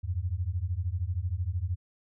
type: beating tone pair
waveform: sine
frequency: 83 / 96 Hz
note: E2 / G2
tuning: +12 / -36 cents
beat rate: 13 Hz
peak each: -31 dBFS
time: 0.03-1.76 s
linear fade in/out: 20 ms
effects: none